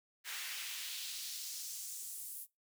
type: noise with high-pass filter sweep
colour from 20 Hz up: pink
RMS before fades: -44 dBFS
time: 0.24-2.47 s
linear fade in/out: 50 ms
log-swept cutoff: 1800 to 11000 Hz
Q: 1.4
effects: noise-tail reverb RT60 0.2 s tail -21 dB re dry